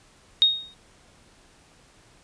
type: tone with exponential decay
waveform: sine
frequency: 3729 Hz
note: A#7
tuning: in tune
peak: -11 dBFS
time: 0.42-0.74 s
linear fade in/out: 0 ms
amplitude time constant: 69 ms
effects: pink hiss -56 dBFS RMS until 2.23 s + resampled to 22050 Hz